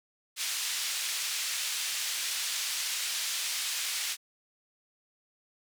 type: band-pass noise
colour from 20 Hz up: pink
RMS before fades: -33 dBFS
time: 0.36-4.17 s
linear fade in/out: 50 ms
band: 2800 to 10000 Hz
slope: 12 dB/octave
effects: none